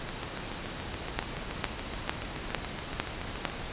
two click trains, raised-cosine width 0.3 ms, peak -10 / -20 dBFS, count 6 / 25, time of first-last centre 1.19-3.452 / 0.09-3.499 s, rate 2.21 / 7.04 Hz, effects pink hiss -38 dBFS RMS until 3.72 s + resampled to 8000 Hz

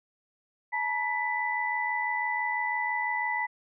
sine tone cluster, 861 / 947 / 1989 Hz, A5 / A#5 / B6, -38 / +27 / +12 cents, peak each -33 / -33 / -29 dBFS, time 0.72-3.47 s, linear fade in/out 20 ms, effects none

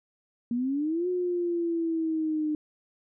sine exponential two-way sweep, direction up then down, 233.1 to 364 to 302.4 Hz, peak -25 dBFS, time 0.51-2.55 s, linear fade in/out 2 ms, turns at 1.08 s, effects none

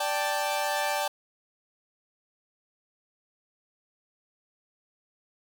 sawtooth chord, D suspended fourth, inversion none, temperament equal, 587.3 / 784 / 880 Hz, D5 / G5 / A5, 0 / 0 / 0 cents, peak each -27 dBFS, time 0-1.08 s, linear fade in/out 5 ms, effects none

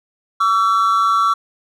triangle tone pair together, 1139 / 1338.2 Hz, C#6 / E6, +47 / +26 cents, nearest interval minor third, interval 279 cents, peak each -13 dBFS, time 0.4-1.34 s, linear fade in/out 10 ms, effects tanh soft clip ceiling -3 dBFS

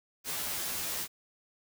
white noise with comb filter, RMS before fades -35 dBFS, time 0.24-1.08 s, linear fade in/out 50 ms, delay 12 ms, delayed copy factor +0.9, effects none

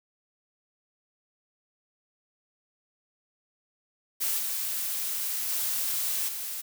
blue noise with level steps, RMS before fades -28 / -31 / -29 / -35 dBFS, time 4.2-6.62 s, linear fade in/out 20 ms, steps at 4.38 / 5.49 / 6.28 s, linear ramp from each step 10 ms, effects none

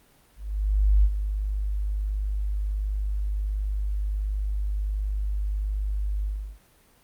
sine tone with ADSR envelope, 50.7 Hz, G#1, 41 cents flat, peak -14 dBFS, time 0.36-6.59 s, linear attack 680 ms, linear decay 52 ms, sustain -10 dB, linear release 340 ms, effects pink hiss -59 dBFS RMS until 7.03 s + Opus 32 kbps

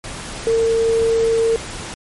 sine tone in noise, 454.5 Hz, A#4, 44 cents flat, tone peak -13 dBFS, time 0.47-1.56 s, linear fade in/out 0 ms, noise pink, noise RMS -30 dBFS, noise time 0.04-1.94 s, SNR +14 dB, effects MP3 48 kbps

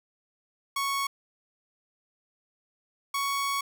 sawtooth tone pair in turn, 1108 / 1114.4 Hz, C#6 / C#6, -1 / +9 cents, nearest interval unison, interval 10 cents, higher second, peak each -23 dBFS, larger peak neither, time 0.76-1.07 / 3.14-3.61 s, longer second, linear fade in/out 5 ms, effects none

